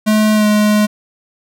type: tone with pitch glide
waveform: square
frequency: 214.6 to 210.5 Hz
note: A3 to G#3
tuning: -43 to +24 cents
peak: -10 dBFS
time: 0.06-0.87 s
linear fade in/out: 20 ms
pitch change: -33 cents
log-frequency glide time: 0.34-0.46 s
effects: none